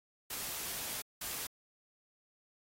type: noise bursts at uneven times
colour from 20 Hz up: white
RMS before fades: -40 dBFS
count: 2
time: 0.3-1.02 / 1.21-1.47 s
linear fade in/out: 5 ms
effects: AAC 48 kbps